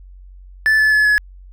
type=tone with pitch steps; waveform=triangle; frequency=1748 / 1730.9 / 1714 / 1697.3 Hz; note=A6 / A6 / A6 / G#6; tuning=-12 / -29 / -46 / +37 cents; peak=-9 dBFS; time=0.66-1.18 s; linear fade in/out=0 ms; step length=130 ms; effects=added 46 Hz sine -37 dBFS peak until 1.52 s